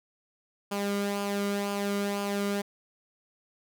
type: tone with flanger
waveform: sawtooth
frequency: 201.6 Hz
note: G3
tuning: 49 cents sharp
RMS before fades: -30 dBFS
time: 0.71-2.62 s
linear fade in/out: 10 ms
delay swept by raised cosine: 0.51 to 1.18 ms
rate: 2 Hz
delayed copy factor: -0.55
effects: none